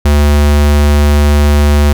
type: tone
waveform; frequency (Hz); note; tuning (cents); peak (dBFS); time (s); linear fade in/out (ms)
square; 73.2; D2; -5; -6; 0.05-1.93; 5
effects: none